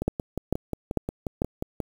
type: two click trains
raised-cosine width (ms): 2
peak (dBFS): -9 / -15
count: 4 / 11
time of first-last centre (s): 0.08-1.419 / 0.02-1.803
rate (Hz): 2.24 / 5.61
effects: 7-bit